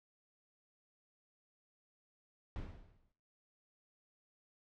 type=noise with exponential decay; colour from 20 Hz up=brown; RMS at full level=-40 dBFS; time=2.56-3.12 s; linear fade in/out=0 ms; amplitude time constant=120 ms; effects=noise-tail reverb RT60 0.7 s tail -21 dB re dry + low-pass 4000 Hz 12 dB/octave